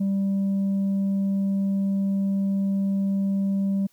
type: tone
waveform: sine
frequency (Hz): 196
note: G3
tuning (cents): 0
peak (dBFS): -18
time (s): 0-3.87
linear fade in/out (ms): 10
effects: tanh soft clip ceiling -20 dBFS + white hiss -63 dBFS RMS until 3.92 s